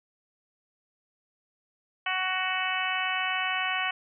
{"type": "harmonic tone", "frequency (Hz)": 372.6, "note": "F#4", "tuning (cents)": 12, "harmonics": [2, 3, 4, 5, 6, 7, 8], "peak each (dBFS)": [-34, -34, -34, -34, -34, -34, -34], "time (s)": [2.06, 3.91], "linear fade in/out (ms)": 5, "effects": []}